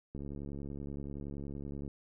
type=click train; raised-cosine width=3 ms; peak=-30 dBFS; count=123; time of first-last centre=0.15-1.878 s; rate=70.6 Hz; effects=none